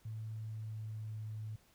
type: tone with pitch glide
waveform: sine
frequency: 110 to 108.36 Hz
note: A2 to A2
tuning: 0 to -26 cents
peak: -40 dBFS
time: 0.05-1.56 s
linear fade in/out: 5 ms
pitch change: -26 cents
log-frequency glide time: 0.25-1.23 s
effects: pink hiss -68 dBFS RMS until 1.74 s